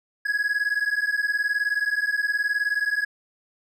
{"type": "beating tone pair", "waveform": "triangle", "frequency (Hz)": [1661.2, 1680.2], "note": ["G#6", "G#6"], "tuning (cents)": [0, 20], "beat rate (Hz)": 19, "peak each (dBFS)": -23, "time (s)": [0.25, 3.05], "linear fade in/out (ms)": 10, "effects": []}